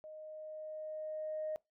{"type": "tone with level ramp", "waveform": "sine", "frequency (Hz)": 620, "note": "D#5", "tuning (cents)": -6, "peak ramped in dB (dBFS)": [-47, -34], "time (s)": [0.04, 1.56], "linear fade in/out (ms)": 0, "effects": ["noise-tail reverb RT60 0.2 s tail -24 dB re dry", "tanh soft clip ceiling -31 dBFS"]}